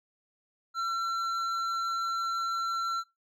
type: tone with hard clipping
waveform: triangle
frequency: 1353 Hz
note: E6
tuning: 45 cents sharp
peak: -30 dBFS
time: 0.74-3.04 s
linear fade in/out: 50 ms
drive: 11 dB
effects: noise-tail reverb RT60 0.2 s tail -21 dB re dry